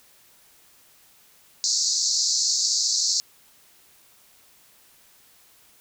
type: band-pass noise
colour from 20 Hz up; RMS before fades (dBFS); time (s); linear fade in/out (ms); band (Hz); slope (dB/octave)
pink; -23; 1.64-3.2; 0; 4200 to 7300; 96
effects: white hiss -56 dBFS RMS until 5.8 s